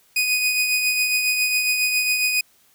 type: tone with tremolo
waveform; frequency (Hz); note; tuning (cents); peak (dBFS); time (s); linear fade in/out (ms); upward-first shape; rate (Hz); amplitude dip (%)
sawtooth; 2489; D#7; 0; -13; 0.16-2.41; 5; triangle; 7.3; 45
effects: white hiss -58 dBFS RMS until 2.74 s